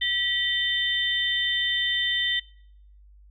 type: tone cluster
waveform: sine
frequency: 1941 / 3077 / 3588 Hz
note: B6 / G7 / A7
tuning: -31 / -33 / +33 cents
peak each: -27 dBFS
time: 0.01-2.4 s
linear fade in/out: 10 ms
effects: noise-tail reverb RT60 0.7 s tail -23 dB re dry + added 50 Hz sine -49 dBFS peak until 3.3 s